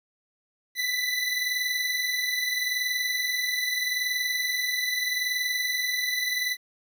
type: tone pair together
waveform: 25% pulse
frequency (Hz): 1986.2 / 2007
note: B6 / B6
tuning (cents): +9 / +27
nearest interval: unison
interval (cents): 18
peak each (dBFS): -23 / -28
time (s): 0.75-6.57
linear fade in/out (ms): 50
effects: 10-bit